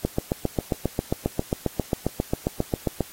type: click train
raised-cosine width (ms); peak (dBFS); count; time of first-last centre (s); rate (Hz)
2; -8; 23; 0.05-3.007; 7.44
effects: white hiss -45 dBFS RMS until 3.12 s + AAC 48 kbps